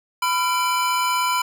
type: tone cluster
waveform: square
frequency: 999 / 1375 / 2343 Hz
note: B5 / F6 / D7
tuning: +20 / -27 / -5 cents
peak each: -21 / -27 / -28 dBFS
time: 0.22-1.42 s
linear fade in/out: 5 ms
effects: none